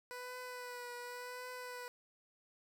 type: tone with vibrato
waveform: 15% pulse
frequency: 493.9 Hz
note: B4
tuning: in tune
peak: -38 dBFS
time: 0.11-1.88 s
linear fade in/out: 0 ms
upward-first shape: triangle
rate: 0.9 Hz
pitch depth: 31 cents each way
effects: none